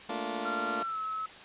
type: chord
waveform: 15% pulse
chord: Bb major seventh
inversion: third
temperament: just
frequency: 218.5 / 233.1 / 291.4 / 349.6 Hz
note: A3 / Bb3 / D4 / F4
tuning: -12 / 0 / -13 / +2 cents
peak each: -33 dBFS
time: 0.09-0.83 s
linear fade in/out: 5 ms
type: tone with pitch glide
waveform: sine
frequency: 1379 to 1294.1 Hz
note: F6 to E6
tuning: -22 to -32 cents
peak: -32 dBFS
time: 0.45-1.26 s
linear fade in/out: 5 ms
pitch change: -110 cents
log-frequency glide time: 0.78-0.98 s
effects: white hiss -48 dBFS RMS until 1.44 s + resampled to 8000 Hz